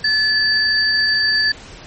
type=tone pair together; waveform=sine; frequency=1730 / 4619 Hz; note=A6 / D8; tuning=-30 / -30 cents; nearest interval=octave + perfect fourth; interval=1700 cents; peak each=-16 dBFS; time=0.04-1.52 s; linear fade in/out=5 ms; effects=pink hiss -38 dBFS RMS until 1.86 s + MP3 32 kbps